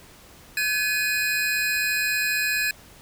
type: tone cluster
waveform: square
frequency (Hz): 1546 / 1701 / 2488 / 4116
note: G6 / G#6 / D#7 / C8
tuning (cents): -24 / +41 / -1 / -29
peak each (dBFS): -34 / -26 / -26 / -33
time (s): 0.57-2.71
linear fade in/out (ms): 2
effects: pink hiss -49 dBFS RMS until 3.01 s